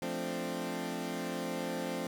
20% pulse chord, D minor seventh, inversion first, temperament equal, 174.61 / 220 / 261.6 / 293.7 Hz, F3 / A3 / C4 / D4, 0 / 0 / 0 / 0 cents, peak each -35 / -36 / -34 / -38 dBFS, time 0.02-2.07 s, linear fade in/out 2 ms, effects none

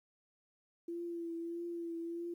sine tone with vibrato, 338.6 Hz, E4, 46 cents sharp, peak -38 dBFS, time 0.88-2.34 s, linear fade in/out 5 ms, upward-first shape triangle, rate 1.6 Hz, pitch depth 32 cents each way, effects 12-bit

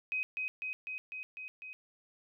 sine tone with echo, 2521 Hz, D#7, 22 cents sharp, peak -31 dBFS, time 0.12-0.23 s, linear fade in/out 0 ms, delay 250 ms, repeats 6, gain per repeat -2 dB, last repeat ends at 1.73 s, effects none

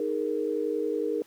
sine chord, D# suspended fourth, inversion none, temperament equal, 311.1 / 415.3 / 466.2 Hz, D#4 / G#4 / A#4, 0 / 0 / 0 cents, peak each -31 / -30 / -29 dBFS, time 0-1.22 s, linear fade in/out 2 ms, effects pink hiss -58 dBFS RMS until 1.26 s + high-pass 200 Hz 12 dB/octave

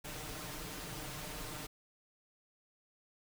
pink noise with comb filter, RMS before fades -44 dBFS, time 0.04-1.67 s, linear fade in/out 10 ms, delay 6.6 ms, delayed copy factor +0.7, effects none

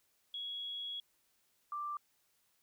sine tone pair in turn, 3335 / 1179.1 Hz, G#7 / D6, +7 / +7 cents, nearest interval octave + tritone, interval 1800 cents, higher first, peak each -39 / -37 dBFS, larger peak second, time 0.34-1 / 1.72-1.97 s, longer first, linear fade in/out 2 ms, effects white hiss -75 dBFS RMS until 2.62 s

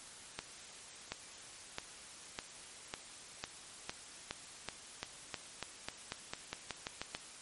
accelerating click train, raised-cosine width 0.2 ms, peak -20 dBFS, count 20, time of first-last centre 0.39-7.149 s, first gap 730 ms, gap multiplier 0.91, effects white hiss -52 dBFS RMS until 7.41 s + MP3 48 kbps

